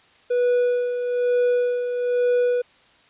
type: tone with tremolo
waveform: triangle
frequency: 490 Hz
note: B4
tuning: 14 cents flat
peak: -14 dBFS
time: 0.3-2.62 s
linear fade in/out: 10 ms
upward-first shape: sine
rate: 1.1 Hz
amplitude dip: 55%
effects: white hiss -55 dBFS RMS until 3.09 s + resampled to 8000 Hz